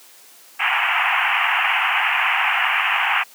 white band-pass noise, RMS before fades -19 dBFS, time 0.59-3.24 s, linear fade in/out 20 ms, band 720 to 2900 Hz, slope 96 dB/octave, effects white hiss -47 dBFS RMS until 3.34 s + high-pass 300 Hz 12 dB/octave

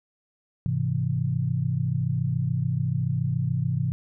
sine chord, Ab augmented, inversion none, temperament equal, 103.83 / 130.81 / 164.81 Hz, Ab2 / C3 / E3, 0 / 0 / 0 cents, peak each -29 / -25 / -28 dBFS, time 0.66-3.92 s, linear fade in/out 0 ms, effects none

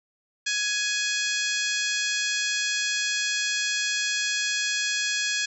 harmonic tone with a mistuned harmonic, 835 Hz, G#5, 9 cents sharp, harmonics 2 / 3 / 4 / 5 / 6 / 7 / 8 / 9, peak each -29 / -31 / -32 / -33 / -34 / -34 / -35 / -36 dBFS, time 0.46-5.46 s, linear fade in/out 10 ms, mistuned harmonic 5, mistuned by +55 cents, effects none

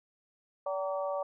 harmonic tone with a mistuned harmonic, 191.3 Hz, G3, 42 cents flat, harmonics 3 / 4 / 5 / 6, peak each -32 / -39 / -41 / -40 dBFS, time 0.66-1.23 s, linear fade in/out 5 ms, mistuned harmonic 5, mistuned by -59 cents, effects none

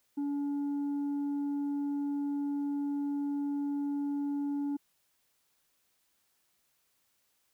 sine tone with tanh clipping, 285.4 Hz, D4, 49 cents flat, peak -31 dBFS, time 0.17-4.77 s, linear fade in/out 10 ms, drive 3 dB, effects white hiss -74 dBFS RMS until 7.53 s

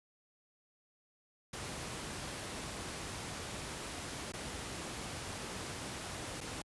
pink noise with dropouts, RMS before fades -42 dBFS, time 1.53-6.62 s, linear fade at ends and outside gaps 5 ms, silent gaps 4.321-4.335 / 6.406-6.411 s, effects high-pass 60 Hz 12 dB/octave + resampled to 24000 Hz

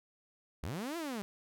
sawtooth linear two-way sweep, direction up then down, 57 to 349.2 to 189.8 Hz, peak -33 dBFS, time 0.63-1.22 s, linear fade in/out 0 ms, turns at 0.97 s, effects none

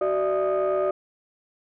sine tone cluster, 376.8 / 594 / 663 / 1238 Hz, F#4 / D5 / E5 / D#6, +32 / +20 / +10 / -9 cents, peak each -24 / -22 / -29 / -30 dBFS, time 0.01-0.91 s, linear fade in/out 5 ms, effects tanh soft clip ceiling -16 dBFS

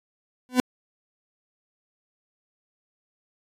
40% pulse tone with exponential growth, 251.5 Hz, B3, 32 cents sharp, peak -12 dBFS, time 0.49-0.6 s, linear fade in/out 0 ms, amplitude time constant 22 ms, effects resampled to 32000 Hz

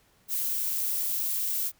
violet noise, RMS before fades -29 dBFS, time 0.28-1.72 s, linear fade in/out 50 ms, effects pink hiss -64 dBFS RMS until 1.79 s

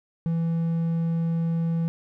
triangle tone, 165.9 Hz, E3, 11 cents sharp, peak -20 dBFS, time 0.26-1.88 s, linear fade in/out 0 ms, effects none

